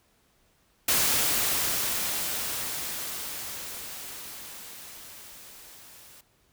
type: noise with level ramp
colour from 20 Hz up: white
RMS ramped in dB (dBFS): -23 to -51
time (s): 0.88-6.21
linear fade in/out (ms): 5
effects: pink hiss -66 dBFS RMS until 6.52 s

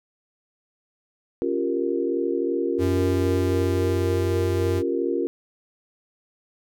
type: chord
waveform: sine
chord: G half-diminished seventh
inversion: second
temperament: equal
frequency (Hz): 277.2 / 349.2 / 392 / 466.2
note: Db4 / F4 / G4 / Bb4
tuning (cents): 0 / 0 / 0 / 0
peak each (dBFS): -28 / -25 / -29 / -27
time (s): 1.42-5.27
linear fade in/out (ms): 0
type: tone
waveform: square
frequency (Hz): 92.5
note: F#2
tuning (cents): 0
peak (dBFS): -24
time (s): 2.78-4.83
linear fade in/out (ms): 50
effects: none

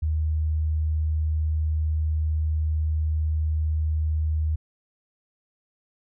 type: tone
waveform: sine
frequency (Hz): 77.78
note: D#2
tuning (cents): 0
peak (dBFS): -21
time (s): 0.02-4.56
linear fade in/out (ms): 10
effects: none

